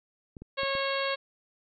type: clicks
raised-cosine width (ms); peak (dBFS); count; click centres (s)
3; -30; 4; 0.368 / 0.42 / 0.633 / 0.752
type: harmonic tone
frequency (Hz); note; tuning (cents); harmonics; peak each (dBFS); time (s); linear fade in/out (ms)
547; C#5; -23; 1 / 2 / 3 / 4 / 5 / 6 / 7 / 8; -31 / -34 / -36 / -37 / -38 / -39 / -39 / -40; 0.57-1.16; 20
effects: none